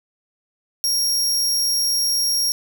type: tone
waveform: sawtooth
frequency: 5588 Hz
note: F8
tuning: in tune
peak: -15 dBFS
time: 0.84-2.52 s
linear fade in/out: 0 ms
effects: none